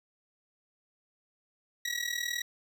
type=tone with amplitude modulation; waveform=20% pulse; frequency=1920 Hz; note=B6; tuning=49 cents flat; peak=-23 dBFS; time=1.85-2.42 s; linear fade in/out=5 ms; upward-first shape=sine; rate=39.5 Hz; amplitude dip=80%; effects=none